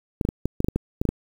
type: clicks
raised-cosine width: 3 ms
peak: -9 dBFS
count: 11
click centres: 0.212 / 0.251 / 0.289 / 0.456 / 0.604 / 0.645 / 0.685 / 0.76 / 1.015 / 1.053 / 1.09 s
effects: 7-bit